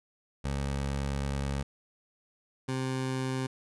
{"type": "tone pair in turn", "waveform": "20% pulse", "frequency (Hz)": [69.3, 130.82], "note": ["C#2", "C3"], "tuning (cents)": [0, 0], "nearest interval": "major seventh", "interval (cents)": 1100, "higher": "second", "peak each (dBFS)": -25, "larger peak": "neither", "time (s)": [[0.44, 1.63], [2.68, 3.47]], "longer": "first", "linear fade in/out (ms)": 10, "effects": ["resampled to 24000 Hz"]}